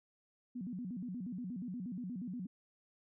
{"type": "tone with vibrato", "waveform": "sine", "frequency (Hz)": 211.9, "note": "G#3", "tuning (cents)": 35, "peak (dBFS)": -39, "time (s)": [0.55, 2.47], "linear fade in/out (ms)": 10, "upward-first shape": "square", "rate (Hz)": 8.4, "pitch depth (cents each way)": 260, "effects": []}